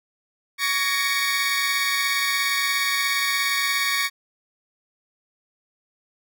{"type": "tone cluster", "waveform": "25% pulse", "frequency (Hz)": [1127, 1674, 1856, 2237, 2368], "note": ["C#6", "G#6", "A#6", "C#7", "D7"], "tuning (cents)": [28, 13, -8, 15, 14], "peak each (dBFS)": [-24, -28, -22, -21, -29], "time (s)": [0.58, 4.1], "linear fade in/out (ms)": 50, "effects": []}